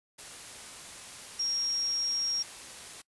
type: tone in noise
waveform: sine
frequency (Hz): 5588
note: F8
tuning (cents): 0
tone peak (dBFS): -28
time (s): 1.39-2.43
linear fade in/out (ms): 10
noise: white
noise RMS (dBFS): -45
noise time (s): 0.18-3.02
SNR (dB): +14
effects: noise-tail reverb RT60 0.1 s tail -23 dB re dry + resampled to 24000 Hz